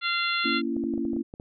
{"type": "harmonic tone", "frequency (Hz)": 690, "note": "F5", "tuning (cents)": -21, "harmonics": [2, 3, 4, 5, 6], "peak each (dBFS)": [-28, -30, -31, -32, -33], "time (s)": [0.01, 0.62], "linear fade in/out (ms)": 50}
{"type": "chord", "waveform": "sine", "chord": "A# diminished", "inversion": "none", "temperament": "just", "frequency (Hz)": [233.1, 279.7, 335.6], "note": ["A#3", "C#4", "E4"], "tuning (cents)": [0, 16, 31], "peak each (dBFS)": -30, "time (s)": [0.44, 1.23], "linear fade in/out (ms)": 20}
{"type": "clicks", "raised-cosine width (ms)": 2, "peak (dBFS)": -26, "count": 9, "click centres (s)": [0.766, 0.838, 0.938, 0.979, 1.052, 1.133, 1.165, 1.339, 1.399]}
{"effects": []}